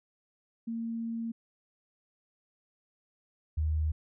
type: tone pair in turn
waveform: sine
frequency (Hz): 229.1 / 77.61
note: A#3 / D#2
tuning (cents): -30 / -4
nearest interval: octave + perfect fifth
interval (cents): 1874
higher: first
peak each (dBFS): -32 / -26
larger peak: second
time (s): 0.67-1.32 / 3.57-3.92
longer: first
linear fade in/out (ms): 10
effects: none